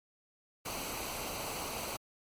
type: noise with comb filter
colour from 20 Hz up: pink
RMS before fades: -39 dBFS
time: 0.65-1.97 s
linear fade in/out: 10 ms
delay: 0.57 ms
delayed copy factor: -0.6
effects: MP3 64 kbps